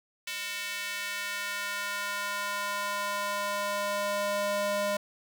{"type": "tone with high-pass filter sweep", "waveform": "square", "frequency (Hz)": 203.3, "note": "G#3", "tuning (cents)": -37, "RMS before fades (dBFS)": -32, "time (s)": [0.27, 4.97], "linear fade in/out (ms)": 5, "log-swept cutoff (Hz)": [2400, 510], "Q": 1.6, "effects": []}